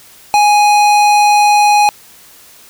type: tone with hard clipping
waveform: sine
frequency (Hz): 830.6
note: G#5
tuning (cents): 0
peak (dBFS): -8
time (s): 0.34-1.89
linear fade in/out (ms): 0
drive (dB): 17
effects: white hiss -41 dBFS RMS until 2.69 s